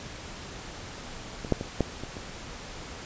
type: clicks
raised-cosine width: 2 ms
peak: -22 / -8 / -18 / -9 / -23 / -26 dBFS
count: 6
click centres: 1.448 / 1.523 / 1.611 / 1.807 / 2.036 / 2.168 s
effects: pink hiss -41 dBFS RMS until 3.05 s + resampled to 16000 Hz